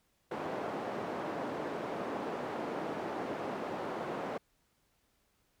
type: band-pass noise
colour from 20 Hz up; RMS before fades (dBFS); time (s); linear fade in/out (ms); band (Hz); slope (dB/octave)
white; -38; 0.31-4.38; 5; 230 to 700; 12
effects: pink hiss -74 dBFS RMS until 5.6 s